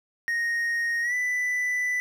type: tone with pitch glide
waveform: triangle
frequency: 1864.7 to 1987 Hz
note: A#6 to B6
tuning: 0 to +10 cents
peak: -22 dBFS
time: 0.28-2 s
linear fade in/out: 0 ms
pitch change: +110 cents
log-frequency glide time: 1.02-1.14 s
effects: none